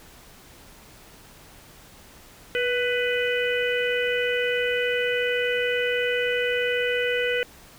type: harmonic tone with a mistuned harmonic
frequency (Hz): 497.7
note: B4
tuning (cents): +13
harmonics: 1 / 3 / 4 / 5 / 6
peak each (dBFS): -24 / -29 / -30 / -31 / -32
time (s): 2.55-7.43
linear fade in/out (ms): 0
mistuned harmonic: 1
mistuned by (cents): -32
effects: pink hiss -49 dBFS RMS until 7.78 s